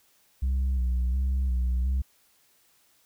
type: tone with vibrato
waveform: sine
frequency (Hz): 63.7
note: C2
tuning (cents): -46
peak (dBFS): -20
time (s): 0.42-2.02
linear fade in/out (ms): 10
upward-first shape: square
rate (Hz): 1.4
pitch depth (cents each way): 47
effects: tanh soft clip ceiling -22 dBFS + white hiss -64 dBFS RMS until 3.05 s